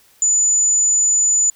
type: tone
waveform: sine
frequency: 6990 Hz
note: A8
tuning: 12 cents flat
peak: -12 dBFS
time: 0.22-1.5 s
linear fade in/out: 2 ms
effects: white hiss -53 dBFS RMS until 1.55 s